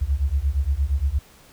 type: beating tone pair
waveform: sine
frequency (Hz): 65.4 / 74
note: C2 / D2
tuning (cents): 0 / +14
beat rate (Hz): 8.6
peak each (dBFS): -22 / -22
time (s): 0.01-1.19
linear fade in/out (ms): 10
effects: pink hiss -51 dBFS RMS until 1.52 s